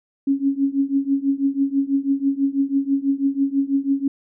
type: tone with tremolo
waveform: sine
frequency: 275.8 Hz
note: C#4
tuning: 9 cents flat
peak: -13 dBFS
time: 0.27-4.08 s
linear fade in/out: 5 ms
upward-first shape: triangle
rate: 6.1 Hz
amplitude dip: 95%
effects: none